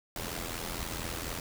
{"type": "noise with amplitude modulation", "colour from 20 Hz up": "pink", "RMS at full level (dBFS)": -34, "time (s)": [0.16, 1.4], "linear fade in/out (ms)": 2, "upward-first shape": "sine", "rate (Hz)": 84.1, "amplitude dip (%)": 70, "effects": []}